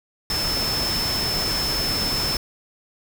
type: tone in noise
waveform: sine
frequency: 5270 Hz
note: E8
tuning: 1 cent flat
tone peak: -23 dBFS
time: 0.3-2.37 s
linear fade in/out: 2 ms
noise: pink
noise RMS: -27 dBFS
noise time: 0.3-2.37 s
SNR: +1 dB
effects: none